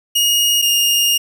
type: tone pair in turn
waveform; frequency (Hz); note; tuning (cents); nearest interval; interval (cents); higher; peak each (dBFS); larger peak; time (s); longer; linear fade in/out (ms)
sawtooth; 2869 / 2836; F7 / F7; +46 / +26; unison; 20; first; -9; neither; 0.15-0.62 / 0.62-1.18; second; 10
effects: none